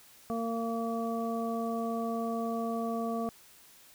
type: harmonic tone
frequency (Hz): 229.1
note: A#3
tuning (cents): -30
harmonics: 1 / 2 / 3 / 5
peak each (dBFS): -33 / -37 / -36 / -40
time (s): 0.3-3.29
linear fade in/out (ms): 0
effects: white hiss -57 dBFS RMS until 3.94 s